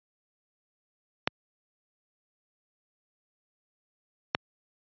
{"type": "clicks", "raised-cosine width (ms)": 0.3, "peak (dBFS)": -6, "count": 2, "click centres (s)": [1.275, 4.349], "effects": ["high-pass 100 Hz 12 dB/octave", "resampled to 11025 Hz"]}